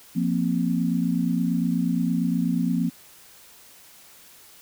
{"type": "chord", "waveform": "sine", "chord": "F suspended fourth", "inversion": "none", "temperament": "equal", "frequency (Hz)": [174.61, 233.1, 261.6], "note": ["F3", "Bb3", "C4"], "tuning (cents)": [0, 0, 0], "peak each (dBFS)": [-24, -25, -26], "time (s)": [0.15, 2.9], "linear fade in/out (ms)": 20, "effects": ["white hiss -50 dBFS RMS until 4.61 s"]}